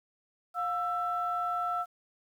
sine tone pair together, 710 / 1330.3 Hz, F5 / E6, +28 / +15 cents, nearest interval major seventh, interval 1087 cents, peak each -32 / -30 dBFS, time 0.54-1.86 s, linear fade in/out 50 ms, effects tanh soft clip ceiling -21 dBFS + 10-bit

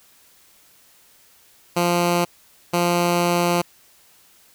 10% pulse tone bursts at uneven times, 174.1 Hz, F3, 5 cents flat, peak -9 dBFS, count 2, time 1.76-2.25 / 2.73-3.62 s, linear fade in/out 10 ms, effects white hiss -54 dBFS RMS until 4.54 s

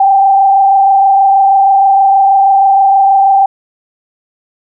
sine tone with frequency modulation, 784 Hz, G5, in tune, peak -4 dBFS, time 0-3.46 s, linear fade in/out 5 ms, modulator 26.3 Hz, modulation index 0.68, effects none

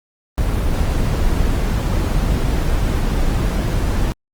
brown noise, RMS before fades -17 dBFS, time 0.38-4.12 s, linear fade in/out 0 ms, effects Opus 24 kbps

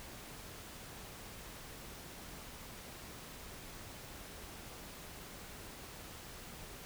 silence, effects pink hiss -50 dBFS RMS until 6.85 s

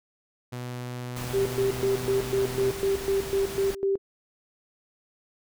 sawtooth tone with pitch glide, 123.47 to 124.83 Hz, B2 to B2, 0 to +19 cents, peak -29 dBFS, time 0.52-2.72 s, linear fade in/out 10 ms, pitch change +19 cents, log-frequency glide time 1.69-2.17 s
pink noise, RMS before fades -37 dBFS, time 1.16-3.75 s, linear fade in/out 5 ms
sine tone with tremolo, 392 Hz, G4, in tune, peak -21 dBFS, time 1.33-3.98 s, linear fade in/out 20 ms, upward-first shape square, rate 4 Hz, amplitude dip 80%
effects none

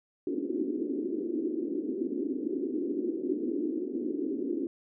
pink band-pass noise, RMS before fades -32 dBFS, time 0.27-4.67 s, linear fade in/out 2 ms, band 270 to 370 Hz, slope 48 dB/octave, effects none

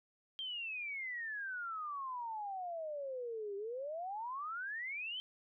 sine exponential two-way sweep, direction down then up, 3202 to 392 to 3152 Hz, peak -39 dBFS, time 0.39-5.2 s, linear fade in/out 0 ms, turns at 3.56 s, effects none

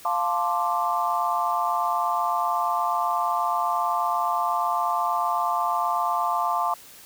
sine chord, D minor seventh, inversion first, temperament equal, 698.5 / 880 / 1046.5 / 1174.7 Hz, F5 / A5 / C6 / D6, 0 / 0 / 0 / 0 cents, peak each -27 dBFS, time 0.05-6.74 s, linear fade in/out 2 ms, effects white hiss -47 dBFS RMS until 7.05 s

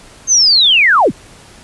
sine linear sweep, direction down, 6450 to 66.8 Hz, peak -6 dBFS, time 0.27-1.12 s, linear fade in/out 50 ms, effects pink hiss -40 dBFS RMS until 1.63 s + resampled to 24000 Hz

